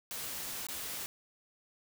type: noise with dropouts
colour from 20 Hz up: white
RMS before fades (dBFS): -40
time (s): 0.11-1.06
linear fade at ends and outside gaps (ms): 0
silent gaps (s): 0.668-0.686
effects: none